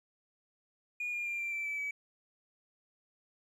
triangle tone with pitch steps, 2440 / 2413 / 2387 / 2361 / 2335 / 2310 / 2285 Hz, D#7 / D7 / D7 / D7 / D7 / D7 / D7, -34 / +46 / +28 / +9 / -11 / -29 / -48 cents, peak -31 dBFS, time 1-1.91 s, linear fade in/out 5 ms, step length 130 ms, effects tanh soft clip ceiling -30 dBFS + resampled to 32000 Hz

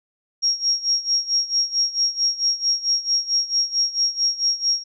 sine tone with tremolo, 5588 Hz, F8, in tune, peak -15 dBFS, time 0.42-4.84 s, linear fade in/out 20 ms, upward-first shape sine, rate 4.5 Hz, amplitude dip 85%, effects none

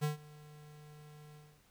square tone with ADSR envelope, 150 Hz, D3, 37 cents sharp, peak -30 dBFS, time 0.01-1.62 s, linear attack 28 ms, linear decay 130 ms, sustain -23 dB, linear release 270 ms, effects pink hiss -68 dBFS RMS until 1.7 s

